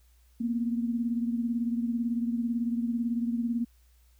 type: beating tone pair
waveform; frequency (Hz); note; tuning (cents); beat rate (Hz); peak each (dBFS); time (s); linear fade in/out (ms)
sine; 233.1 / 251.1; A#3 / B3; 0 / +29; 18; -27 / -34; 0.4-3.65; 10
effects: added 60 Hz sine -58 dBFS peak until 4.19 s + white hiss -69 dBFS RMS until 4.19 s